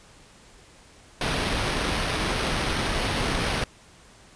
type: noise with sample-and-hold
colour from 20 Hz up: pink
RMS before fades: -26 dBFS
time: 1.21-3.64 s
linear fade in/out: 2 ms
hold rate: 7350 Hz
effects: pink hiss -52 dBFS RMS until 4.35 s + resampled to 22050 Hz